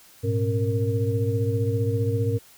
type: tone cluster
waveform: sine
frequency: 105.2 / 120.3 / 270.8 / 464.3 Hz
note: G#2 / B2 / C#4 / A#4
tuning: +23 / -45 / -40 / -7 cents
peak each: -23 / -28 / -32 / -27 dBFS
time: 0.23-2.39 s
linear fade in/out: 20 ms
effects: white hiss -52 dBFS RMS until 2.57 s